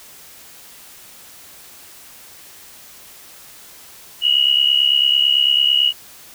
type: tone pair together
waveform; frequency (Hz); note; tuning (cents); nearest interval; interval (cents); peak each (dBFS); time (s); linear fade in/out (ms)
sine; 2869 / 2938; F7 / F#7; +46 / -13; unison; 41; -15; 4.21-5.93; 50
effects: white hiss -42 dBFS RMS until 6.34 s